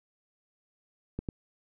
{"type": "clicks", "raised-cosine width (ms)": 3, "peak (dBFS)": -20, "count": 2, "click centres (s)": [1.19, 1.288], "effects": []}